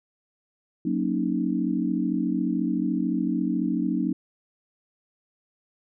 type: chord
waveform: sine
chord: D# minor seventh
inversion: first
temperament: equal with one note detuned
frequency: 184.36 / 233.1 / 277.2 / 311.1 Hz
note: F#3 / A#3 / C#4 / D#4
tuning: -6 / 0 / 0 / 0 cents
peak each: -28 dBFS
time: 0.85-4.13 s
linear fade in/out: 5 ms
effects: none